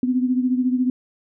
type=beating tone pair; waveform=sine; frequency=250.6 / 264.6 Hz; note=B3 / C4; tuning=+25 / +20 cents; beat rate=14 Hz; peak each=-18 / -24 dBFS; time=0.03-0.9 s; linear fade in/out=2 ms; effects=none